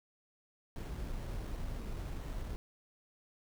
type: noise with sample-and-hold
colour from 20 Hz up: brown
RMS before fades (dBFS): -40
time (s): 0.76-2.56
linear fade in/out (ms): 0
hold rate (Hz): 4900
effects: none